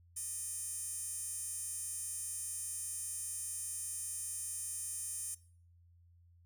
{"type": "tone with high-pass filter", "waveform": "15% pulse", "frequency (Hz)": 615, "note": "D#5", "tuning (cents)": -20, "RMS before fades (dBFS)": -41, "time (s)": [0.16, 5.35], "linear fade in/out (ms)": 10, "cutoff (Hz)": 8700, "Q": 7.5, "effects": ["noise-tail reverb RT60 0.5 s tail -19 dB re dry", "added 86 Hz sine -61 dBFS peak until 6.45 s"]}